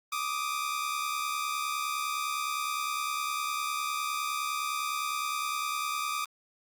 sawtooth tone pair together, 1174.7 / 1244.5 Hz, D6 / D#6, 0 / 0 cents, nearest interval minor second, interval 100 cents, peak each -29 / -30 dBFS, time 0.12-6.25 s, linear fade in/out 5 ms, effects Opus 48 kbps

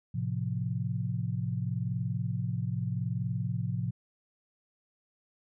sine chord, F major, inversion first, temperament equal, 110 / 130.81 / 174.61 Hz, A2 / C3 / F3, 0 / 0 / 0 cents, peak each -33 / -33 / -35 dBFS, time 0.14-3.91 s, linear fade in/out 10 ms, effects none

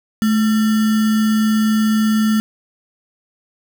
sine tone with sample-and-hold, 216.9 Hz, A3, 25 cents flat, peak -12 dBFS, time 0.22-2.4 s, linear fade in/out 0 ms, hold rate 1575 Hz, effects none

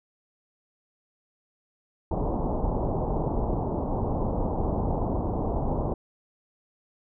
pink low-pass noise, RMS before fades -27 dBFS, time 2.11-5.94 s, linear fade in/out 5 ms, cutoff 950 Hz, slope 48 dB/octave, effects none

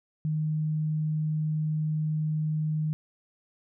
sine tone, 154.6 Hz, D#3, 11 cents flat, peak -25 dBFS, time 0.25-2.93 s, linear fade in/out 0 ms, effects none

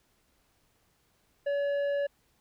sine tone with tanh clipping, 568 Hz, C#5, 42 cents sharp, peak -28 dBFS, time 1.46-2.07 s, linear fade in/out 10 ms, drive 8 dB, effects pink hiss -70 dBFS RMS until 2.4 s

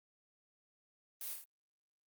blue noise with echo, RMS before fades -44 dBFS, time 1.21-1.33 s, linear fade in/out 2 ms, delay 28 ms, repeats 4, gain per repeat -3 dB, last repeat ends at 1.442 s, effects Opus 32 kbps

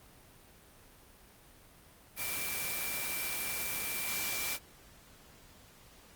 sine tone in noise, 2349 Hz, D7, in tune, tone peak -40 dBFS, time 2.16-4.59 s, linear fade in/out 50 ms, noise white, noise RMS -36 dBFS, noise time 2.16-4.59 s, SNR -7 dB, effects pink hiss -58 dBFS RMS until 6.15 s + Opus 32 kbps

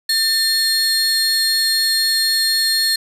40% pulse tone pair together, 1794 / 4274 Hz, A6 / C8, +33 / +36 cents, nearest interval octave + minor third, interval 1503 cents, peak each -21 / -14 dBFS, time 0.09-2.96 s, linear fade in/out 5 ms, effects resampled to 32000 Hz + 7-bit

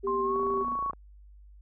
triangle tone with tremolo, 242.2 Hz, B3, 34 cents flat, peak -34 dBFS, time 0.03-0.78 s, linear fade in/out 50 ms, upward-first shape triangle, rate 19 Hz, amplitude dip 60%
sine tone with vibrato, 392 Hz, G4, in tune, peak -28 dBFS, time 0.03-0.64 s, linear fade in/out 20 ms, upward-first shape square, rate 2.9 Hz, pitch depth 9 cents each way
sine tone with pitch glide, 1055 to 1114.5 Hz, C6 to C#6, +14 to +9 cents, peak -28 dBFS, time 0.07-0.91 s, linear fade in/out 2 ms, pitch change +95 cents, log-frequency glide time 0.21-0.37 s
click train, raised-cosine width 1 ms, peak -29 dBFS, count 17, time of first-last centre 0.36-0.933 s, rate 27.9 Hz
effects added 50 Hz sine -49 dBFS peak until 1.61 s

